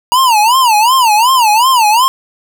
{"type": "tone with vibrato", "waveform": "square", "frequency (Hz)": 941, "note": "A#5", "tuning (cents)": 16, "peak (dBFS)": -7, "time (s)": [0.12, 2.08], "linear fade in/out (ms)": 0, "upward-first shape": "sine", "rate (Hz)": 2.7, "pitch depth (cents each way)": 210, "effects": []}